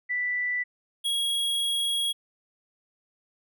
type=tone pair in turn; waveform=sine / square; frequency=1975.5 / 3308 Hz; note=B6 / G#7; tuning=0 / -8 cents; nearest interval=major sixth; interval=892 cents; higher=second; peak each=-25 dBFS; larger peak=neither; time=0.09-0.64 / 1.04-2.13 s; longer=second; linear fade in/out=20 ms; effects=none